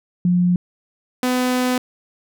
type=tone pair in turn; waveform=sine / sawtooth; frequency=177.9 / 251.6 Hz; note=F3 / B3; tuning=+32 / +32 cents; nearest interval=tritone; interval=600 cents; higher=second; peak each=-13 dBFS; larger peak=neither; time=0.25-0.56 / 1.23-1.78 s; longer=second; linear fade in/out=2 ms; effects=none